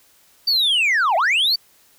sine linear two-way sweep, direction down then up, 4667 to 627 to 4667 Hz, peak -12 dBFS, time 0.47-1.56 s, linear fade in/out 10 ms, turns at 1.16 s, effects tanh soft clip ceiling -14 dBFS + white hiss -55 dBFS RMS until 1.98 s

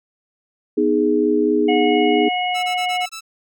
sine chord, G# minor, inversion first, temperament equal, 246.9 / 311.1 / 415.3 Hz, B3 / D#4 / G#4, 0 / 0 / 0 cents, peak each -21 / -18 / -17 dBFS, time 0.77-2.29 s, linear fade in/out 10 ms
harmonic tone, 726 Hz, F#5, 33 cents flat, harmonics 1 / 3 / 4, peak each -20 / -25 / -26 dBFS, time 1.68-3.06 s, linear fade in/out 10 ms
10% pulse tone bursts, 1318.5 Hz, E6, in tune, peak -22 dBFS, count 6, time 2.54-3.209 s, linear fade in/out 20 ms, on 94 ms, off 21 ms
effects none

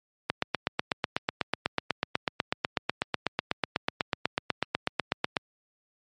click train, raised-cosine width 0.3 ms, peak -8 dBFS, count 42, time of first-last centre 0.3-5.368 s, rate 8.09 Hz, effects high-pass 100 Hz 12 dB/octave + MP3 48 kbps

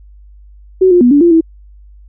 sine tone with pitch steps, 374.3 / 354.3 / 244.6 / 287.7 / 343.5 / 326.2 Hz, F#4 / F4 / B3 / D4 / F4 / E4, +20 / +25 / -16 / -36 / -29 / -18 cents, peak -4 dBFS, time 0.81-1.41 s, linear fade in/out 10 ms, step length 100 ms, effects added 50 Hz sine -36 dBFS peak until 2.08 s

